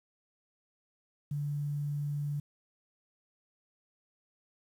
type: tone with quantisation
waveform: sine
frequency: 145.4 Hz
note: D3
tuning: 17 cents flat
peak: -31 dBFS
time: 1.31-2.4 s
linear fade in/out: 5 ms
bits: 10
effects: none